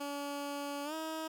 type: tone with pitch glide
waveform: 15% pulse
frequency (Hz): 285.1 to 318.2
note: C#4 to D#4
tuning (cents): +49 to +39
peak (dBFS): -31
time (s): 0-1.28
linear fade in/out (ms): 10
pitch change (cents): +190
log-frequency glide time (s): 0.84-0.94
effects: none